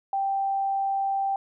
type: tone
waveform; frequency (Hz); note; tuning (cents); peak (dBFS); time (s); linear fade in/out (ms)
sine; 784; G5; 0; -23; 0.13-1.36; 2
effects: none